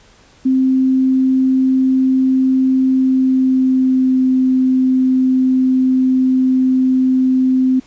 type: tone with pitch glide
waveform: sine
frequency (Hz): 261.6 to 258.7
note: C4 to C4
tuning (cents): 0 to -19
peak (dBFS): -10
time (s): 0.45-7.8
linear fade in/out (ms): 10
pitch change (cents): -19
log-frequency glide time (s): 2.89-4.25
effects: pink hiss -48 dBFS RMS until 7.86 s + resampled to 16000 Hz